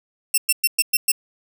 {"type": "tone bursts", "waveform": "5% pulse", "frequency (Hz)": 2700, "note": "E7", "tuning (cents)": 41, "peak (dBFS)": -5, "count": 6, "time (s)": [0.34, 1.118], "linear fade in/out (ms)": 5, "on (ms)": 38, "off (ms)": 110, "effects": []}